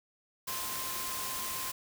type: tone in noise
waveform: sine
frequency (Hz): 1046.5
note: C6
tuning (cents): 0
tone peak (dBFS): -42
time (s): 0.47-1.72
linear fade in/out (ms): 10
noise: white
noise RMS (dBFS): -37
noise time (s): 0.47-1.72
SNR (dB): -8
effects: none